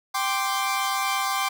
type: chord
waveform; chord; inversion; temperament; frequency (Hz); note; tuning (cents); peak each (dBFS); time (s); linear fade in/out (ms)
sawtooth; G suspended fourth; none; equal; 784 / 1046.5 / 1174.7; G5 / C6 / D6; 0 / 0 / 0; -24; 0.14-1.49; 10
effects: none